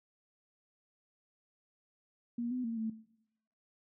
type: tone with pitch steps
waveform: sine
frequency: 237 / 251.8 / 229 / 222 Hz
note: A#3 / B3 / A#3 / A3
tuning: +29 / +34 / -31 / +16 cents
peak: -33 dBFS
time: 2.38-2.9 s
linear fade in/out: 5 ms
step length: 130 ms
effects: noise-tail reverb RT60 0.8 s tail -18 dB re dry